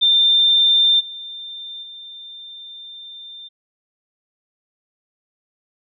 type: tone with level steps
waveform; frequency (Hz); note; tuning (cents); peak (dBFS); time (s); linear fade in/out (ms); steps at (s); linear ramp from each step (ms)
sine; 3589; A7; +34; -11 / -30 / -34; 0.01-3.49; 20; 0.99 / 1.82; 20
effects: none